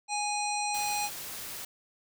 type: harmonic tone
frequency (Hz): 828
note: G#5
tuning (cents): -5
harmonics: 1 / 3 / 5 / 7 / 9 / 10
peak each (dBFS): -31 / -36 / -38 / -39 / -41 / -41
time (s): 0.08-1.1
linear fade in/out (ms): 50
type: noise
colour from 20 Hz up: white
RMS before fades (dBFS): -40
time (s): 0.74-1.65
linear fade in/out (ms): 5
effects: none